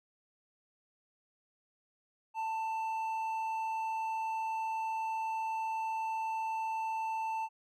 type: tone with hard clipping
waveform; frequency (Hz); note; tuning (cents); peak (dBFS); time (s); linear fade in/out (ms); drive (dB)
sine; 888; A5; +16; -34; 2.34-7.49; 50; 5
effects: none